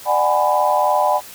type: chord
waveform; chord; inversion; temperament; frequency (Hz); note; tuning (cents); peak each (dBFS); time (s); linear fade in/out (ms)
sine; G# half-diminished seventh; second; just; 598 / 747.5 / 830.6 / 996.7; D5 / F#5 / G#5 / B5; +31 / +17 / 0 / +16; -19; 0.05-1.21; 50
effects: white hiss -38 dBFS RMS until 1.34 s